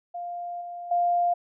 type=tone with level steps; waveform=sine; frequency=700 Hz; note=F5; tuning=4 cents sharp; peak=-31 / -34 / -20 dBFS; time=0.14-1.34 s; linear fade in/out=10 ms; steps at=0.61 / 0.91 s; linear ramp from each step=5 ms; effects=none

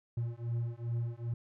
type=beating tone pair; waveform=triangle; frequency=116.54 / 119.04 Hz; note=A#2 / A#2; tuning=0 / +37 cents; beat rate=2.5 Hz; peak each=-34 / -34 dBFS; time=0.17-1.34 s; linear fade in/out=5 ms; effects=none

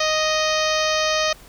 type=harmonic tone; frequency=622.3 Hz; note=D#5; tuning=in tune; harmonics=1 / 2 / 3 / 4 / 5 / 6 / 7 / 8 / 9 / 10; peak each=-22 / -25 / -27 / -28 / -29 / -30 / -30 / -31 / -32 / -32 dBFS; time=0-1.33 s; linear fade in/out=5 ms; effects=added 45 Hz sine -47 dBFS peak until 1.48 s + pink hiss -47 dBFS RMS until 1.48 s

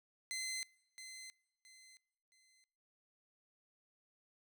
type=tone with echo; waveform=15% pulse; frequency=2059 Hz; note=C7; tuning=28 cents flat; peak=-33 dBFS; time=0.31-0.63 s; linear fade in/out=0 ms; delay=670 ms; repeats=3; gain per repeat=-10 dB; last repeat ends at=2.64 s; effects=noise-tail reverb RT60 1.0 s tail -24 dB re dry

